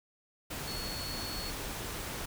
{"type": "tone in noise", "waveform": "sine", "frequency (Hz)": 4384, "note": "C#8", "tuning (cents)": -20, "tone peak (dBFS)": -40, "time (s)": [0.67, 1.51], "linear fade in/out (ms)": 10, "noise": "pink", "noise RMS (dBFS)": -39, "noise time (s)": [0.5, 2.26], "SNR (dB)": -4, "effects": []}